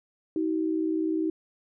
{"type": "tone pair together", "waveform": "sine", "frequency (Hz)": [317.8, 377.9], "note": ["D#4", "F#4"], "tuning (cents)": [37, 37], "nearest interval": "minor third", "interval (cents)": 300, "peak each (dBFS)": [-25, -31], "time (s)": [0.36, 1.3], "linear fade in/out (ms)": 2, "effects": []}